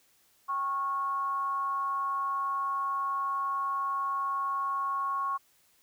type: tone with frequency modulation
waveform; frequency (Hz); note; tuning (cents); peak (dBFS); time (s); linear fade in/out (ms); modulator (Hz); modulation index
sine; 1100; C#6; -14; -28; 0.48-5.38; 20; 311; 0.31
effects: white hiss -66 dBFS RMS until 5.82 s